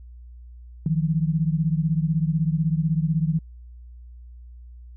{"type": "beating tone pair", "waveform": "sine", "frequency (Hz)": [155.56, 171.56], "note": ["D#3", "F3"], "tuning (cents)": [0, -31], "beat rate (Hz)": 16, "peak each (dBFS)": [-21, -24], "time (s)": [0.86, 3.39], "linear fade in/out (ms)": 2, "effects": ["added 60 Hz sine -40 dBFS peak until 4.96 s"]}